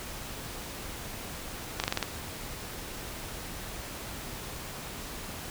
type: slowing click train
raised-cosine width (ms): 0.2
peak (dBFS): -10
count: 6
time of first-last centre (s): 1.8-2.027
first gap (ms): 38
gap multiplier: 1.09
effects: pink hiss -40 dBFS RMS until 5.5 s